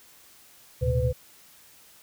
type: tone cluster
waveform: sine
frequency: 74.1 / 115.3 / 127.4 / 504 Hz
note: D2 / A#2 / C3 / B4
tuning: +16 / -19 / -46 / +35 cents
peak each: -27 dBFS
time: 0.81-1.13 s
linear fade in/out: 20 ms
effects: white hiss -54 dBFS RMS until 2.02 s